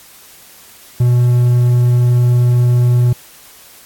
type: tone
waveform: triangle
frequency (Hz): 122.3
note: B2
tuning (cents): -16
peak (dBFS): -6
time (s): 1-3.13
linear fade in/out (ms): 5
effects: white hiss -41 dBFS RMS until 3.85 s + AAC 64 kbps